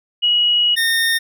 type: tone pair in turn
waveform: sine / 25% pulse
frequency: 2908 / 1831.9 Hz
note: F#7 / A#6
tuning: -31 / -31 cents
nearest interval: minor sixth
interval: 800 cents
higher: first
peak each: -12 / -11 dBFS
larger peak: second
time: 0.22-0.76 / 0.76-1.19 s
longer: first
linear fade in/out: 20 ms
effects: none